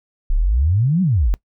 sine exponential two-way sweep, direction up then down, 30.87 to 196 to 40.35 Hz, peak -13 dBFS, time 0.3-1.34 s, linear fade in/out 0 ms, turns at 1.02 s, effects noise-tail reverb RT60 0.1 s tail -22 dB re dry

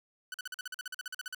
sawtooth tone bursts, 1495 Hz, F#6, 17 cents sharp, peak -33 dBFS, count 16, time 0.32-1.347 s, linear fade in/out 2 ms, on 22 ms, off 45 ms, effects none

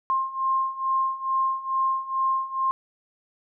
sine beating tone pair, 1059 / 1061.3 Hz, C6 / C6, +21 / +24 cents, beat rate 2.3 Hz, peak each -27 / -24 dBFS, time 0.1-2.71 s, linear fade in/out 0 ms, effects none

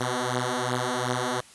5% pulse beating tone pair, 123.47 / 126.17 Hz, B2 / B2, 0 / +37 cents, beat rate 2.7 Hz, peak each -17 dBFS, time 0-1.41 s, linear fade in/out 10 ms, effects white hiss -51 dBFS RMS until 1.54 s + resampled to 24000 Hz

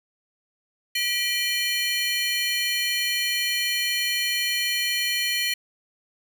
square tone cluster, 1944 / 2376 / 3039 / 4270 Hz, B6 / D7 / F#7 / C8, -28 / +20 / +46 / +34 cents, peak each -29 dBFS, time 0.95-5.54 s, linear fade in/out 5 ms, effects none

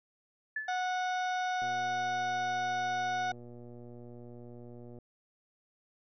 sine tone with exponential decay, 1734 Hz, A6, 26 cents flat, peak -30 dBFS, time 0.56-0.87 s, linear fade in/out 5 ms, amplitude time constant 66 ms
harmonic tone, 734 Hz, F#5, 14 cents flat, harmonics 1 / 2 / 3 / 4 / 5 / 6 / 7 / 8, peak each -31 / -37 / -45 / -53 / -46 / -57 / -56 / -52 dBFS, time 0.68-3.32 s, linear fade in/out 5 ms
click train, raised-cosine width 2 ms, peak -37 dBFS, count 405, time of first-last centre 1.62-4.987 s, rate 120 Hz
effects none

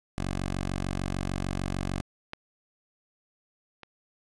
10% pulse tone, 46.67 Hz, F#1, 16 cents sharp, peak -21 dBFS, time 0.18-2.01 s, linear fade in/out 0 ms
clicks, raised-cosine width 0.3 ms, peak -20 / -28 dBFS, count 2, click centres 2.334 / 3.833 s
effects resampled to 24000 Hz + 9-bit

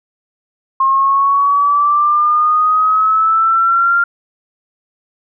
sine exponential sweep, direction up, 1068 to 1396.9 Hz, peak -9 dBFS, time 0.8-4.04 s, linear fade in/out 5 ms, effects none

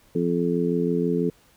harmonic tone, 86.1 Hz, F2, 24 cents flat, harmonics 2 / 3 / 4 / 5, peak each -25 / -26 / -28 / -25 dBFS, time 0.15-1.3 s, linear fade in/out 5 ms, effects pink hiss -58 dBFS RMS until 1.56 s

